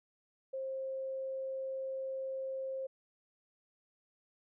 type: tone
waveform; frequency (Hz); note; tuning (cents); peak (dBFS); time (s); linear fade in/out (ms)
sine; 531; C5; +25; -36; 0.53-2.87; 10
effects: none